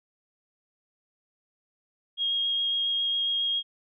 sine tone with vibrato, 3261 Hz, G#7, 32 cents flat, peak -24 dBFS, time 2.17-3.63 s, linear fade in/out 50 ms, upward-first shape triangle, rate 7.3 Hz, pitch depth 10 cents each way, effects none

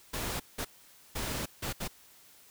pink noise bursts at uneven times, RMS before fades -35 dBFS, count 5, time 0.13-0.4 / 0.58-0.65 / 1.15-1.46 / 1.62-1.73 / 1.8-1.88 s, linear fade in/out 10 ms, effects white hiss -58 dBFS RMS until 2.5 s

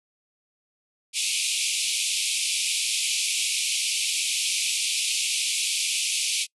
pink band-pass noise, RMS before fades -26 dBFS, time 1.13-6.47 s, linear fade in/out 50 ms, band 2300 to 11000 Hz, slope 96 dB/octave, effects noise-tail reverb RT60 0.1 s tail -25 dB re dry

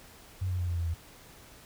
sine tone with pitch steps, 93.1 / 90.92 / 88.79 / 86.71 / 84.69 / 82.7 Hz, F#2 / F#2 / F2 / F2 / E2 / E2, +11 / -30 / +29 / -12 / +47 / +6 cents, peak -28 dBFS, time 0.41-0.944 s, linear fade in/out 10 ms, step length 89 ms, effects pink hiss -53 dBFS RMS until 1.65 s

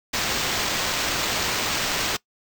violet noise with sample-and-hold, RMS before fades -25 dBFS, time 0.13-2.17 s, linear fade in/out 10 ms, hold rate 11025 Hz, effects noise-tail reverb RT60 0.1 s tail -21 dB re dry

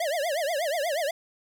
square tone with vibrato, 622.3 Hz, D#5, in tune, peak -26 dBFS, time 0-1.11 s, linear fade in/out 5 ms, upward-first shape triangle, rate 8.3 Hz, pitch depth 270 cents each way, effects none

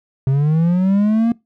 triangle linear sweep, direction up, 130.9 to 235.8 Hz, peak -10 dBFS, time 0.27-1.32 s, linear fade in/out 2 ms, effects noise-tail reverb RT60 0.2 s tail -22 dB re dry

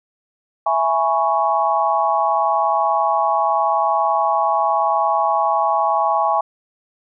sine chord, C# minor seventh, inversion first, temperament equal with one note detuned, 662.3 / 830.6 / 987.8 / 1108.7 Hz, E5 / G#5 / B5 / C#6, +8 / 0 / 0 / 0 cents, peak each -21 / -18 / -24 / -20 dBFS, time 0.66-6.41 s, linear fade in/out 5 ms, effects none

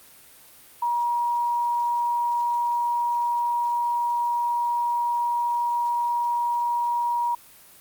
sine tone, 953 Hz, A#5, 38 cents sharp, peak -21 dBFS, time 0.82-7.35 s, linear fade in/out 5 ms, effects white hiss -50 dBFS RMS until 7.8 s + Opus 32 kbps

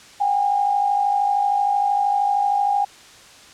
sine tone pair together, 758 / 811 Hz, F#5 / G#5, +42 / -41 cents, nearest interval minor second, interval 117 cents, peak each -24 / -17 dBFS, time 0.2-2.85 s, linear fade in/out 10 ms, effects white hiss -45 dBFS RMS until 3.53 s + low-pass 7000 Hz 12 dB/octave

